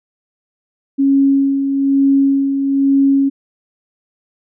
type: tone with tremolo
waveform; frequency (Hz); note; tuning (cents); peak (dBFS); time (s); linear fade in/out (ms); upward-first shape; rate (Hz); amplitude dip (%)
sine; 275; C#4; -14; -8; 0.98-3.3; 20; sine; 1.1; 50
effects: none